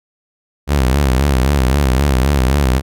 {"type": "tone with vibrato", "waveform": "sawtooth", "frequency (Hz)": 67.4, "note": "C#2", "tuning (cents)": -48, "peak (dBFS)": -7, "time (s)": [0.67, 2.82], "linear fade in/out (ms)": 50, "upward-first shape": "sine", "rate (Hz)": 3.8, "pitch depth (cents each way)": 140, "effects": []}